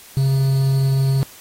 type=tone with quantisation; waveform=triangle; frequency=135.1 Hz; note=C#3; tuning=44 cents flat; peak=-12 dBFS; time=0.17-1.23 s; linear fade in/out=0 ms; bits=6; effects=white hiss -43 dBFS RMS until 1.4 s + AAC 48 kbps